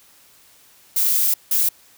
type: noise bursts at uneven times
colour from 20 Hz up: violet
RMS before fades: -18 dBFS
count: 2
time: 0.96-1.34 / 1.51-1.69 s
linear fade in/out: 5 ms
effects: white hiss -52 dBFS RMS until 1.97 s